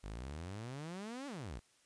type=exponential two-way sweep; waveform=sawtooth; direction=up then down; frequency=47.6 to 292.9 to 47.6 Hz; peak=-39 dBFS; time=0.03-1.6 s; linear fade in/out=20 ms; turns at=1.27 s; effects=white hiss -70 dBFS RMS until 1.85 s + resampled to 22050 Hz